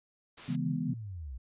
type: noise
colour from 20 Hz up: white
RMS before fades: -45 dBFS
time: 0.37-0.56 s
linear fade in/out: 10 ms
type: chord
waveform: sine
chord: C# minor seventh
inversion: none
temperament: equal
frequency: 138.59 / 164.81 / 207.7 / 246.9 Hz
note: C#3 / E3 / G#3 / B3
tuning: 0 / 0 / 0 / 0 cents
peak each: -35 / -34 / -38 / -34 dBFS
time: 0.48-0.94 s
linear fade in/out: 10 ms
type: linear sweep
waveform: sine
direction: down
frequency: 164.81 to 57 Hz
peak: -38 dBFS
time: 0.63-1.38 s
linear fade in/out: 10 ms
effects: resampled to 8000 Hz